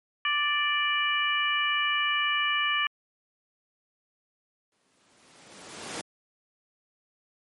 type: harmonic tone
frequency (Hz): 587.3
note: D5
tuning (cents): 0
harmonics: 2 / 3 / 4 / 5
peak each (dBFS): -29 / -29 / -29 / -29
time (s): 0.25-2.87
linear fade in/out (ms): 2
type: noise with exponential growth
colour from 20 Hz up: pink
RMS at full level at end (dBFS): -33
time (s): 4.72-6.01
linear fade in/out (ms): 1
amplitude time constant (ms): 280
effects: high-pass 200 Hz 12 dB/octave + MP3 48 kbps